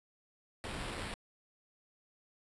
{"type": "noise with sample-and-hold", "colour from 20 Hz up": "pink", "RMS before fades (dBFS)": -41, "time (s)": [0.64, 1.14], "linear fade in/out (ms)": 0, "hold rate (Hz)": 6300, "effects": ["resampled to 24000 Hz"]}